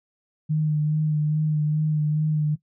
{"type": "tone with vibrato", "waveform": "sine", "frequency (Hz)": 152.7, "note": "D#3", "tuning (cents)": -32, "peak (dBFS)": -19, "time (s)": [0.49, 2.56], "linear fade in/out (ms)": 20, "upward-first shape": "sine", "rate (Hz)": 2.4, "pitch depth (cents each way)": 24, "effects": ["noise-tail reverb RT60 0.1 s tail -17 dB re dry"]}